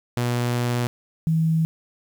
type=tone pair in turn; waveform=sawtooth / sine; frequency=121.2 / 161.32 Hz; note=B2 / E3; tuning=-32 / -37 cents; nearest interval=perfect fourth; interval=495 cents; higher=second; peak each=-17 / -17 dBFS; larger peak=neither; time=0.17-0.87 / 1.27-1.65 s; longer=first; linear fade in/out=0 ms; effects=8-bit